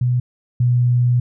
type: tone pair in turn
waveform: sine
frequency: 123.9 / 122.62 Hz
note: B2 / B2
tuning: +6 / -12 cents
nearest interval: unison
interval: 18 cents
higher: first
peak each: -14 / -12 dBFS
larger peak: second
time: 0.01-0.2 / 0.6-1.2 s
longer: second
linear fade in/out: 5 ms
effects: none